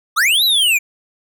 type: linear two-way sweep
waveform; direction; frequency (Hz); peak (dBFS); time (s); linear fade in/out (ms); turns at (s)
square; up then down; 1119 to 4049 to 2305; -12; 0.16-0.79; 20; 0.44
effects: none